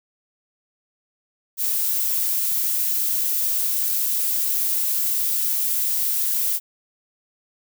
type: noise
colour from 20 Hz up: violet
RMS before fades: -22 dBFS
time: 1.57-6.6 s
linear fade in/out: 50 ms
effects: none